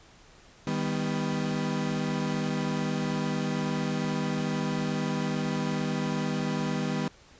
35% pulse chord, Eb augmented, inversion none, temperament equal with one note detuned, 155.56 / 197.93 / 246.9 Hz, Eb3 / G3 / B3, 0 / +17 / 0 cents, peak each -30 dBFS, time 0.67-7.08 s, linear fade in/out 2 ms, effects pink hiss -55 dBFS RMS until 7.39 s + resampled to 16000 Hz

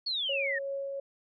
sine exponential sweep, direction down, 4482 to 1772 Hz, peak -29 dBFS, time 0.06-0.59 s, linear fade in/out 10 ms
sine tone with tremolo, 552 Hz, C#5, 7 cents flat, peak -31 dBFS, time 0.29-1 s, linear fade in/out 5 ms, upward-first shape triangle, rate 2.8 Hz, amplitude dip 30%
effects none

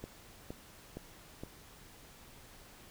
click train, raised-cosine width 2 ms, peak -28 dBFS, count 4, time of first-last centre 0.04-1.435 s, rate 2.15 Hz, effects pink hiss -56 dBFS RMS until 2.9 s

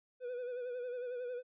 triangle tone with vibrato, 493.9 Hz, B4, in tune, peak -36 dBFS, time 0.2-1.43 s, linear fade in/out 50 ms, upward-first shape sine, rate 11 Hz, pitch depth 50 cents each way, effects resampled to 8000 Hz

